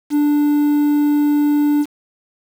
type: tone with quantisation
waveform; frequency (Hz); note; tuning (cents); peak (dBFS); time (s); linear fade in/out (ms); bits
triangle; 293.7; D4; 0; -10; 0.1-1.86; 50; 6
effects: none